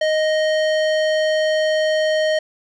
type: tone with low-pass filter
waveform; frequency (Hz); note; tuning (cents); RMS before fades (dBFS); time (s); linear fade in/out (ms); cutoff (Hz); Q
square; 622.3; D#5; 0; -18; 0.01-2.39; 5; 4200; 0.98
effects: none